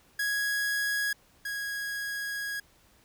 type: tone pair in turn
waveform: 45% pulse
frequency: 1661.2 / 1652.5 Hz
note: G#6 / G#6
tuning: 0 / -9 cents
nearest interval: unison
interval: 9 cents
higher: first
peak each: -27 / -32 dBFS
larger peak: first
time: 0.19-1.13 / 1.45-2.6 s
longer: second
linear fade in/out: 5 ms
effects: pink hiss -62 dBFS RMS until 3.04 s